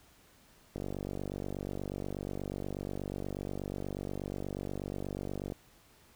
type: click train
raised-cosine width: 2 ms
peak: -24 dBFS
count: 231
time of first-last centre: 0.76-5.522 s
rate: 48.3 Hz
effects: pink hiss -62 dBFS RMS until 6.15 s